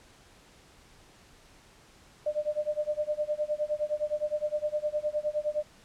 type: tone with tremolo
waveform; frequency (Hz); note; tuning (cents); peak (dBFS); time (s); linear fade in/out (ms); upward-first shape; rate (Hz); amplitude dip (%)
sine; 601; D5; +40; -24; 2.26-5.63; 5; sine; 9.7; 95
effects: pink hiss -57 dBFS RMS until 5.84 s + low-pass 9000 Hz 12 dB/octave